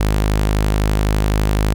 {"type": "tone", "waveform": "sawtooth", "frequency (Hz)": 51.91, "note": "G#1", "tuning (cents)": 0, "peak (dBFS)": -10, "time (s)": [0, 1.74], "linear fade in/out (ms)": 5, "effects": []}